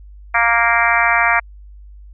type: harmonic tone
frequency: 233.1 Hz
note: A#3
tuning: in tune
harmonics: 3 / 4 / 5 / 6 / 7 / 8 / 9 / 10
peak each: -20 / -20 / -20 / -20 / -20 / -20 / -20 / -20 dBFS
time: 0.34-1.4 s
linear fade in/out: 10 ms
effects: added 50 Hz sine -36 dBFS peak until 2.13 s